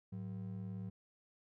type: ring-modulated tone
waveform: triangle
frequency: 145.8 Hz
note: D3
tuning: 12 cents flat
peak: -36 dBFS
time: 0.12-0.9 s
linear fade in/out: 10 ms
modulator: 38.9 Hz
effects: none